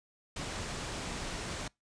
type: low-pass noise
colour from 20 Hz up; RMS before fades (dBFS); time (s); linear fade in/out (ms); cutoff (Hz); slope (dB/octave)
pink; -39; 0.36-1.68; 5; 9100; 24
effects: noise-tail reverb RT60 0.2 s tail -25 dB re dry + resampled to 22050 Hz